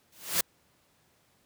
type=noise with exponential growth; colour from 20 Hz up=white; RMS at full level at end=-22 dBFS; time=0.12-0.41 s; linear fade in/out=5 ms; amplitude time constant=63 ms; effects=pink hiss -67 dBFS RMS until 1.45 s + high-pass 80 Hz 12 dB/octave